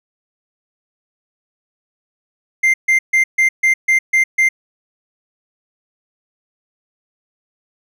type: tone bursts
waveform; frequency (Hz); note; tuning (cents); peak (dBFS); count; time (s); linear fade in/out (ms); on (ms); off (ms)
triangle; 2093; C7; 0; -8; 8; 2.63-4.49; 10; 110; 140
effects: none